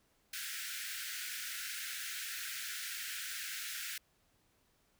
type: high-pass noise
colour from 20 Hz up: pink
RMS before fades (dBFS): -42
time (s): 0.33-3.98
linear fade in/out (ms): 5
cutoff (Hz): 1400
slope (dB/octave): 96
effects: pink hiss -73 dBFS RMS until 4.99 s